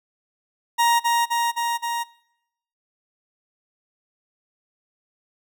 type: tone with echo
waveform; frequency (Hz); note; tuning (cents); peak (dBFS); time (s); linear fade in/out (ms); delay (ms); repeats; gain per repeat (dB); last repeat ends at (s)
40% pulse; 939; A#5; +12; -15; 0.78-1; 20; 260; 4; -2; 2.04
effects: noise-tail reverb RT60 0.8 s tail -22 dB re dry